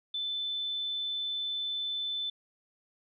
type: tone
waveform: sine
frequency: 3520 Hz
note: A7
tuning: in tune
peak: -31 dBFS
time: 0.14-2.3 s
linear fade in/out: 5 ms
effects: none